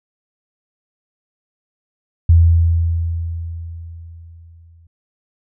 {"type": "tone with exponential decay", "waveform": "sine", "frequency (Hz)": 83.6, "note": "E2", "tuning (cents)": 25, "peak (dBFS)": -5, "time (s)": [2.29, 4.87], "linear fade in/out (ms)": 5, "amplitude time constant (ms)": 560, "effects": []}